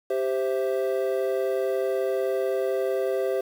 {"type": "chord", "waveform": "triangle", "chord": "C major", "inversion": "second", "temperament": "equal", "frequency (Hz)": [392, 523.3, 659.3], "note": ["G4", "C5", "E5"], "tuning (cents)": [0, 0, 0], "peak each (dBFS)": [-24, -25, -29], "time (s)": [0.1, 3.41], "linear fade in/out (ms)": 5, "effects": ["8-bit"]}